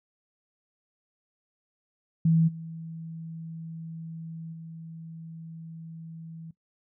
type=tone with level steps; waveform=sine; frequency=163.2 Hz; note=E3; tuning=17 cents flat; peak=-18 / -36 / -39 dBFS; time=2.25-6.51 s; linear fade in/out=5 ms; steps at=2.47 / 4.52 s; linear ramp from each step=20 ms; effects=noise-tail reverb RT60 0.1 s tail -18 dB re dry